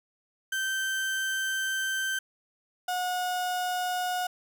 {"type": "tone pair in turn", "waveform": "35% pulse", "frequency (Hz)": [1554, 725.6], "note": ["G6", "F#5"], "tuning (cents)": [-16, -34], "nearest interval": "octave + minor second", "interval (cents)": 1318, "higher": "first", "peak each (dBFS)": -26, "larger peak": "neither", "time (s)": [[0.52, 2.19], [2.88, 4.27]], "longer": "first", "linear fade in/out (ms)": 5, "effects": []}